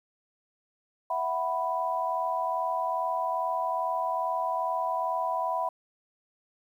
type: chord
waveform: sine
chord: E suspended second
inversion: none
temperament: just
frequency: 659.3 / 741.7 / 988.9 Hz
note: E5 / F#5 / B5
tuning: 0 / +4 / +2 cents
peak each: -32 / -32 / -29 dBFS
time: 1.1-5.69 s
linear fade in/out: 5 ms
effects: 10-bit